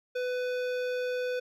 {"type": "tone with hard clipping", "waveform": "sine", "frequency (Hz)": 499, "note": "B4", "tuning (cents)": 18, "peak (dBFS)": -31, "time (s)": [0.15, 1.4], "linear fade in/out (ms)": 10, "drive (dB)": 15, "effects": []}